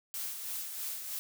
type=noise with tremolo; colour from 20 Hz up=blue; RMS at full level=-37 dBFS; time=0.14-1.19 s; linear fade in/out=0 ms; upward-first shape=sine; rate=3.1 Hz; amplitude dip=45%; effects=none